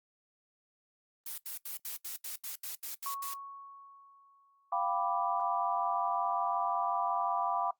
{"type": "noise bursts", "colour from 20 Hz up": "blue", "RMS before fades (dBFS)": -40, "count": 11, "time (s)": [1.26, 3.34], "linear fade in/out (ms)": 5, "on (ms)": 120, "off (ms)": 76}
{"type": "tone with exponential decay", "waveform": "sine", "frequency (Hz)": 1108.7, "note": "C#6", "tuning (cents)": 0, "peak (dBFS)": -35, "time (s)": [3.06, 5], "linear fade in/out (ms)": 1, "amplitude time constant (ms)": 420}
{"type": "chord", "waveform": "sine", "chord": "G dominant seventh", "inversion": "third", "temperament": "equal", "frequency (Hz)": [698.5, 784, 987.8, 1174.7], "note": ["F5", "G5", "B5", "D6"], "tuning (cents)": [0, 0, 0, 0], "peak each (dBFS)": -35, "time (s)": [4.72, 7.71], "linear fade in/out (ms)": 5}
{"effects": ["noise-tail reverb RT60 0.1 s tail -17 dB re dry", "Opus 32 kbps"]}